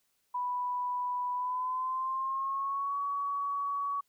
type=tone with pitch glide; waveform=sine; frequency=987.8 to 1128.1 Hz; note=B5 to C#6; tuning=0 to +30 cents; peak=-30 dBFS; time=0.34-4.01 s; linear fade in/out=10 ms; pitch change=+230 cents; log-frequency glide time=1.34-2.98 s; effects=white hiss -75 dBFS RMS until 4.08 s